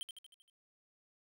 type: tone with echo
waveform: square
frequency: 3136 Hz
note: G7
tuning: in tune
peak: -39 dBFS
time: 0.01-0.03 s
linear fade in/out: 0 ms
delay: 78 ms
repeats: 6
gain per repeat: -5 dB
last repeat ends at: 0.498 s
effects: none